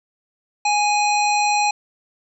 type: harmonic tone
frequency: 830.6 Hz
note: G#5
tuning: in tune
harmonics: 1 / 3 / 5 / 7 / 9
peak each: -17 / -22 / -27 / -31 / -30 dBFS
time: 0.65-1.71 s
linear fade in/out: 5 ms
effects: none